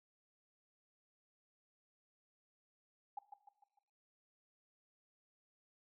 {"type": "tone with echo", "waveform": "sine", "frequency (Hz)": 815, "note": "G#5", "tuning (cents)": -33, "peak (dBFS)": -40, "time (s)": [3.17, 3.19], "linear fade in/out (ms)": 5, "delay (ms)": 150, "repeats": 4, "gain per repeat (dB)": -7, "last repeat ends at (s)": 3.79, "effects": ["noise-tail reverb RT60 1.0 s tail -18 dB re dry"]}